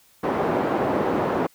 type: band-pass noise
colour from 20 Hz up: pink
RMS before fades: -23 dBFS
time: 0.23-1.47 s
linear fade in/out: 10 ms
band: 280 to 850 Hz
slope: 12 dB/octave
effects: white hiss -57 dBFS RMS until 1.54 s